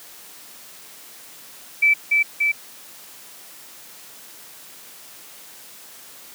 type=tone with echo; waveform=sine; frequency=2317 Hz; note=D7; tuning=24 cents flat; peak=-12 dBFS; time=1.82-1.94 s; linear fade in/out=10 ms; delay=290 ms; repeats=2; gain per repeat=-2 dB; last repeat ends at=2.52 s; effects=white hiss -43 dBFS RMS until 6.34 s + high-pass 150 Hz 12 dB/octave